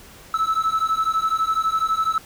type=beating tone pair; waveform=triangle; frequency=1302 / 1314 Hz; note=E6 / E6; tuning=-22 / -6 cents; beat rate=12 Hz; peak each=-19 dBFS; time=0.34-2.18 s; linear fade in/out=2 ms; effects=tanh soft clip ceiling -12 dBFS + pink hiss -45 dBFS RMS until 2.25 s